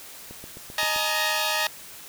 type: click train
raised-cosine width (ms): 2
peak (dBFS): -28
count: 6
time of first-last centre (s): 0.31-0.962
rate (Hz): 7.67
type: chord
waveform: 10% pulse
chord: D# suspended fourth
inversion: none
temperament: equal with one note detuned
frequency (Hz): 622.3 / 848.6 / 932.3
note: D#5 / G#5 / A#5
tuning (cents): 0 / +37 / 0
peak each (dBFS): -19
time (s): 0.78-1.67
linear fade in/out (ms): 2
effects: white hiss -43 dBFS RMS until 2.08 s